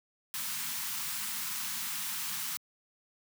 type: band-stop noise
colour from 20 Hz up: white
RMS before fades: -36 dBFS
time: 0.34-2.57 s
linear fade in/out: 0 ms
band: 250 to 870 Hz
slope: 48 dB/octave
effects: high-pass 150 Hz 12 dB/octave